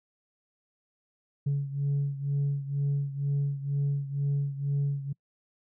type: beating tone pair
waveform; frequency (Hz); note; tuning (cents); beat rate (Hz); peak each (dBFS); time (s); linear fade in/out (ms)
sine; 140.6 / 142.7; C#3 / D3; +25 / -49; 2.1; -26 / -30; 1.46-5.13; 10
effects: noise-tail reverb RT60 0.1 s tail -26 dB re dry + tanh soft clip ceiling -22 dBFS